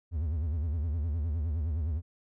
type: tone with vibrato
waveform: triangle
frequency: 78.7 Hz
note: D#2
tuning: 20 cents sharp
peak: -26 dBFS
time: 0.11-2.02 s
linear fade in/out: 50 ms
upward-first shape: sine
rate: 9.7 Hz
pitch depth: 170 cents each way
effects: none